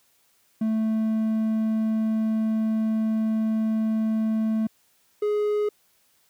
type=tone pair in turn; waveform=triangle; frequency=220 / 418 Hz; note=A3 / G#4; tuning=0 / +11 cents; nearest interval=major seventh; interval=1111 cents; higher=second; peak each=-19 dBFS; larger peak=neither; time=0.61-4.67 / 5.22-5.69 s; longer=first; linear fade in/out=5 ms; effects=white hiss -64 dBFS RMS until 6.29 s + high-pass 60 Hz 12 dB/octave